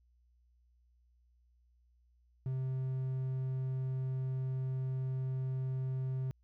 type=tone; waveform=triangle; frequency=130.81 Hz; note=C3; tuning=in tune; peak=-31 dBFS; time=2.46-6.31 s; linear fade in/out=0 ms; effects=added 60 Hz sine -66 dBFS peak until 6.43 s